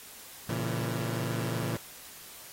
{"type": "chord", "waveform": "sawtooth", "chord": "A# diminished", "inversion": "none", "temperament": "just", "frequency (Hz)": [116.54, 139.85, 167.82], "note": ["A#2", "C#3", "E3"], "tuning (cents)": [0, 16, 31], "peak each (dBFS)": [-29, -33, -32], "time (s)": [0.49, 1.77], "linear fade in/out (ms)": 5, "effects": ["white hiss -48 dBFS RMS until 2.52 s", "AAC 48 kbps"]}